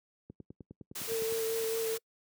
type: click train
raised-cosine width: 3 ms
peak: -32 dBFS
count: 11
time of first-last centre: 0.3-1.324 s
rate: 9.77 Hz
type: noise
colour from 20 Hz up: white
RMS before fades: -39 dBFS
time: 0.95-1.98 s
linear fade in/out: 10 ms
type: tone with vibrato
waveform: sine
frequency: 450 Hz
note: A4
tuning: 39 cents sharp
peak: -30 dBFS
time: 1.07-1.99 s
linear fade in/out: 50 ms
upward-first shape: sine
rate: 4.6 Hz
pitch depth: 15 cents each way
effects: noise-tail reverb RT60 0.1 s tail -26 dB re dry + high-pass 100 Hz 12 dB/octave